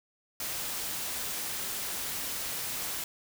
white noise, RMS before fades -35 dBFS, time 0.4-3.04 s, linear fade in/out 2 ms, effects none

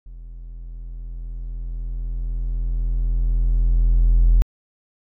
triangle tone with level ramp, 41.95 Hz, E1, 31 cents sharp, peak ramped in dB -33 to -7 dBFS, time 0.06-4.42 s, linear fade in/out 0 ms, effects tanh soft clip ceiling -6 dBFS

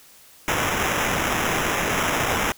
white noise with sample-and-hold, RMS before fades -23 dBFS, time 0.48-2.52 s, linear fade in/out 0 ms, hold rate 4410 Hz, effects white hiss -50 dBFS RMS until 2.57 s

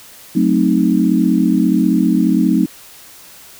sine chord, F# diminished seventh, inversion none, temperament equal, 185 / 220 / 261.6 / 311.1 Hz, F#3 / A3 / C4 / Eb4, 0 / 0 / 0 / 0 cents, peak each -16 dBFS, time 0.35-2.66 s, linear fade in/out 10 ms, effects white hiss -40 dBFS RMS until 3.59 s

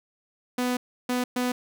sawtooth tone bursts at uneven times, 248.6 Hz, B3, 12 cents sharp, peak -20 dBFS, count 3, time 0.58-0.77 / 1.09-1.24 / 1.36-1.52 s, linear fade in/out 5 ms, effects none

